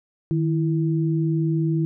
sine tone pair together, 155.74 / 330 Hz, D#3 / E4, +2 / +2 cents, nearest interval octave + minor second, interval 1300 cents, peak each -20 / -24 dBFS, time 0.31-1.85 s, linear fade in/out 0 ms, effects none

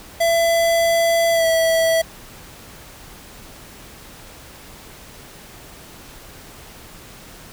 square tone with pitch glide, 670 to 654.7 Hz, E5 to E5, +28 to -12 cents, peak -15 dBFS, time 0.2-2.02 s, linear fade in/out 10 ms, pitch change -40 cents, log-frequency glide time 1.32-1.46 s, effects pink hiss -41 dBFS RMS until 7.52 s

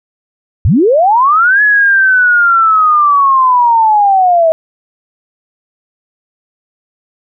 sine linear two-way sweep, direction up then down, 65.41 to 1706 to 634 Hz, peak -5 dBFS, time 0.65-4.52 s, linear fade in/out 0 ms, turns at 1.62 s, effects none

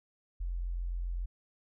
sine tone, 43.65 Hz, F1, in tune, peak -32 dBFS, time 0.4-1.26 s, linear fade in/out 10 ms, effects none

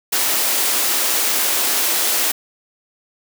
white high-pass noise, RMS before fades -18 dBFS, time 0.12-2.32 s, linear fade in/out 10 ms, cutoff 260 Hz, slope 24 dB/octave, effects none

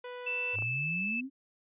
sawtooth tone, 493.9 Hz, B4, in tune, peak -36 dBFS, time 0.04-0.56 s, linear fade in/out 5 ms
sine tone with pitch glide, 2654 to 2628 Hz, E7 to E7, +11 to -6 cents, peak -31 dBFS, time 0.26-1.21 s, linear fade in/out 10 ms, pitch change -17 cents, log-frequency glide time 0.54-0.66 s
sine exponential sweep, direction up, 98 to 280.6 Hz, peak -35 dBFS, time 0.53-1.3 s, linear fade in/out 50 ms
clicks, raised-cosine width 1 ms, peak -30 dBFS, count 2, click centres 0.587 / 0.623 s
effects resampled to 8000 Hz

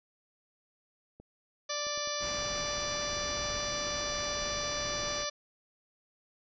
clicks, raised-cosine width 2 ms, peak -37 dBFS, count 10, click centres 1.2 / 1.868 / 1.976 / 2.074 / 2.228 / 2.304 / 2.731 / 2.882 / 3.078 / 3.259 s
harmonic tone, 587.3 Hz, D5, in tune, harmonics 1 / 2 / 3 / 4 / 5 / 6 / 7 / 8 / 9 / 10, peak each -38 / -40 / -43 / -45 / -48 / -42 / -44 / -41 / -45 / -39 dBFS, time 1.69-5.3 s, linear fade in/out 10 ms
pink band-stop noise, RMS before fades -42 dBFS, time 2.19-5.26 s, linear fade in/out 50 ms, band 3100 to 6600 Hz, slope 48 dB/octave
effects resampled to 16000 Hz

